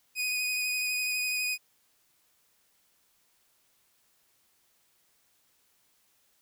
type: tone with vibrato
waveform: sawtooth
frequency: 2489 Hz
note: D#7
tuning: in tune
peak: -25 dBFS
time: 0.15-1.58 s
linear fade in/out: 50 ms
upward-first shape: sine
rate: 12 Hz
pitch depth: 15 cents each way
effects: white hiss -69 dBFS RMS until 6.41 s